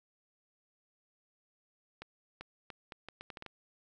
accelerating click train, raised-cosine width 0.3 ms, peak -28 dBFS, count 10, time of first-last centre 2.02-3.463 s, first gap 390 ms, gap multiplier 0.75, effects none

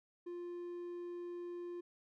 triangle tone, 350 Hz, F4, 4 cents sharp, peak -40 dBFS, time 0.26-1.81 s, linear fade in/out 10 ms, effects none

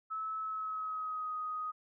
sine tone with pitch glide, 1300 to 1249.9 Hz, E6 to D#6, -24 to +7 cents, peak -35 dBFS, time 0.1-1.72 s, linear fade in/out 20 ms, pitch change -69 cents, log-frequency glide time 0.39-1.35 s, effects none

